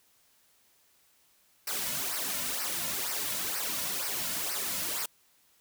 white noise with flanger, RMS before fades -33 dBFS, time 1.67-5.06 s, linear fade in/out 5 ms, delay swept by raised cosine 0.28 to 2.58 ms, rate 2.1 Hz, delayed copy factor -0.7, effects white hiss -66 dBFS RMS until 5.6 s

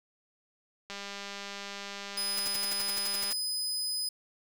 click train, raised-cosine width 0.2 ms, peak -23 dBFS, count 483, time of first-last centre 0.9-3.31 s, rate 200 Hz
sawtooth tone, 5010 Hz, D#8, 11 cents sharp, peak -28 dBFS, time 2.17-4.09 s, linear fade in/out 5 ms
white noise bursts, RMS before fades -36 dBFS, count 12, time 2.37-3.331 s, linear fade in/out 5 ms, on 26 ms, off 59 ms
effects none

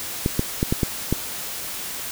clicks, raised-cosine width 3 ms, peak -6 dBFS, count 6, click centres 0.261 / 0.394 / 0.629 / 0.725 / 0.832 / 1.126 s, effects white hiss -31 dBFS RMS until 2.11 s

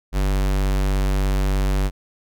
square tone, 48.36 Hz, G1, 23 cents flat, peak -18 dBFS, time 0.12-1.91 s, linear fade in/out 50 ms, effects none

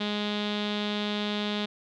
sawtooth tone with low-pass filter, 208.1 Hz, G#3, 4 cents sharp, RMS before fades -30 dBFS, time 0-1.66 s, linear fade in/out 10 ms, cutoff 3600 Hz, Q 5.3, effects none

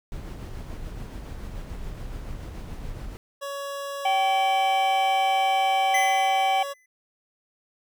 brown noise with tremolo, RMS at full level -34 dBFS, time 0.12-3.17 s, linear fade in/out 0 ms, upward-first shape sine, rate 7 Hz, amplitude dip 30%
25% pulse tone, 560 Hz, C#5, 18 cents sharp, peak -27 dBFS, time 3.41-6.74 s, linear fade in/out 20 ms
harmonic tone, 771 Hz, G5, 29 cents flat, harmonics 1 / 3 / 4, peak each -20 / -30 / -32 dBFS, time 4.05-6.63 s, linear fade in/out 5 ms
square tone with exponential decay, 2017 Hz, B6, 36 cents sharp, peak -22 dBFS, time 5.94-6.86 s, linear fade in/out 5 ms, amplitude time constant 200 ms
effects none

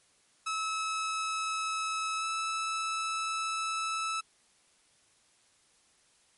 sawtooth tone with pitch glide, 1297 to 1310.6 Hz, E6 to E6, -28 to -10 cents, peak -27 dBFS, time 0.46-4.21 s, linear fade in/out 10 ms, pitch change +18 cents, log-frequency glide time 2.18-2.25 s, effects white hiss -66 dBFS RMS until 6.37 s + MP3 48 kbps

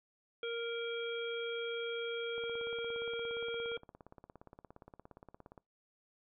harmonic tone, 466.2 Hz, A#4, in tune, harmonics 1 / 3 / 5 / 7, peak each -37 / -45 / -47 / -45 dBFS, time 0.43-3.77 s, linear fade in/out 2 ms
click train, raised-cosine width 1 ms, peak -38 dBFS, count 56, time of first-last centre 2.38-5.578 s, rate 17.2 Hz
effects noise-tail reverb RT60 0.2 s tail -23 dB re dry

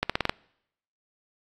accelerating click train, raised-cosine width 0.3 ms, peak -7 dBFS, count 6, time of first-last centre 0.03-0.295 s, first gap 66 ms, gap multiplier 0.89, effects noise-tail reverb RT60 0.8 s tail -26 dB re dry + AAC 48 kbps

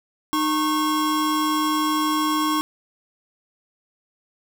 square tone pair together, 306.6 / 1093.5 Hz, D#4 / C#6, -25 / -24 cents, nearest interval octave + minor seventh, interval 2201 cents, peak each -23 dBFS, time 0.33-2.61 s, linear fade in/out 0 ms, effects none

